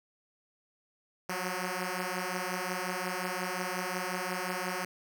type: beating tone pair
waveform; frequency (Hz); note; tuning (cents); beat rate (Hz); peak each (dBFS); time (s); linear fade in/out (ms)
5% pulse; 180 / 185.6; F#3 / F#3; -47 / +6; 5.6; -24; 1.29-4.85; 5
effects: none